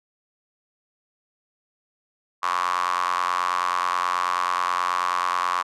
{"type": "tone with high-pass filter", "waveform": "square", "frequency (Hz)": 44.66, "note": "F1", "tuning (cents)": 39, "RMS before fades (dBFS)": -24, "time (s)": [2.42, 5.63], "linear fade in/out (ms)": 20, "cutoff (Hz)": 1100, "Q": 8, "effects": ["low-pass 8000 Hz 12 dB/octave"]}